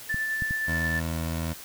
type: tone with tremolo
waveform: sine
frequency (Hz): 1760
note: A6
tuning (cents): 0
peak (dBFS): -25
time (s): 0.09-1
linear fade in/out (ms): 10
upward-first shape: sine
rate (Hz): 9.5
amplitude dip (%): 25
type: clicks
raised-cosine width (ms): 5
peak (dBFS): -20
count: 3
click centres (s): 0.144 / 0.422 / 0.509
type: tone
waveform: 20% pulse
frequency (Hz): 81.5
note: E2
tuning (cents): -19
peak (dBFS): -23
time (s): 0.67-1.54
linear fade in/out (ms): 20
effects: white hiss -43 dBFS RMS until 1.64 s